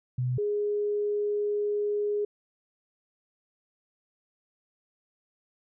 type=tone pair in turn; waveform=sine; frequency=125.6 / 414.3 Hz; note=B2 / G#4; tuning=+30 / -4 cents; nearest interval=octave + major sixth; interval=2066 cents; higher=second; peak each=-25 / -25 dBFS; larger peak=neither; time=0.18-0.38 / 0.38-2.25 s; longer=second; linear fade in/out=5 ms; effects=none